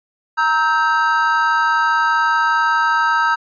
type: chord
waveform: triangle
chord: E diminished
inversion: second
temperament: equal with one note detuned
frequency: 932.3 / 1292.9 / 1568 Hz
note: Bb5 / E6 / G6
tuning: 0 / -34 / 0 cents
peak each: -16 dBFS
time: 0.37-3.36 s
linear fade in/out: 20 ms
effects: resampled to 16000 Hz